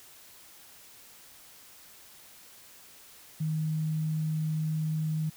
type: tone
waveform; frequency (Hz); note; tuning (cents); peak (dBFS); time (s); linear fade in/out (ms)
sine; 156.5; D#3; +10; -27; 3.4-5.3; 10
effects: white hiss -53 dBFS RMS until 5.36 s